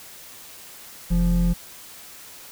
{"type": "tone pair together", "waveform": "triangle", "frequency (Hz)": [43.25, 173], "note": ["F1", "F3"], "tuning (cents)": [-16, -16], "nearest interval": "2 octaves", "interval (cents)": 2400, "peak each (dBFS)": -17, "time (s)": [1.1, 1.54], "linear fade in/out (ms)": 20, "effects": ["tanh soft clip ceiling -9 dBFS", "white hiss -43 dBFS RMS until 2.51 s"]}